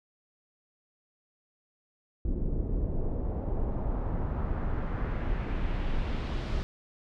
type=noise with low-pass filter sweep; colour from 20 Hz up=brown; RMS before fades=-30 dBFS; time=2.25-6.63 s; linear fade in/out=0 ms; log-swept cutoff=340 to 4600 Hz; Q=1.3; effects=none